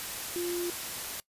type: tone in noise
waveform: sine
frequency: 349.2 Hz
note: F4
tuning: in tune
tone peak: -30 dBFS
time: 0.36-0.7 s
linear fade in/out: 0 ms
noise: white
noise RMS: -37 dBFS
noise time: 0-1.2 s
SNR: +4 dB
effects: noise-tail reverb RT60 0.1 s tail -21 dB re dry + resampled to 32000 Hz